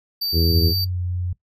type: tone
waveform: square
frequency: 4629 Hz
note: D8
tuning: 26 cents flat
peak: -22 dBFS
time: 0.21-0.85 s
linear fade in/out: 10 ms
type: harmonic tone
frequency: 82.41 Hz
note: E2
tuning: in tune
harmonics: 1 / 2 / 3 / 4 / 5 / 6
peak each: -17 / -25 / -31 / -26 / -28 / -37 dBFS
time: 0.32-0.74 s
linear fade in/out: 50 ms
type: tone with pitch glide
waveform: sine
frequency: 94.4 to 89.57 Hz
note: F#2 to F2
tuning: +35 to +44 cents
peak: -22 dBFS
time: 0.5-1.33 s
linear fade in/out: 5 ms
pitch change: -91 cents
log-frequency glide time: 0.77-0.96 s
effects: noise-tail reverb RT60 0.1 s tail -18 dB re dry